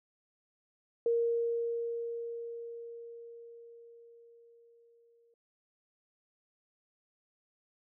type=tone with exponential decay; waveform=sine; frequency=466.8 Hz; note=A#4; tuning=2 cents sharp; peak=-25 dBFS; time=1.06-5.34 s; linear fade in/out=2 ms; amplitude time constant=930 ms; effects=none